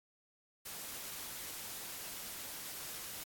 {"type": "noise", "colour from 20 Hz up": "white", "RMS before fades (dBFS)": -45, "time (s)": [0.65, 3.24], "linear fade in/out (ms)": 10, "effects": ["AAC 64 kbps"]}